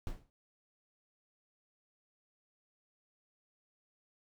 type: noise with exponential decay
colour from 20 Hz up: brown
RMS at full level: -35 dBFS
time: 0.07-0.3 s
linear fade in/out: 0 ms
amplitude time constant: 48 ms
effects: none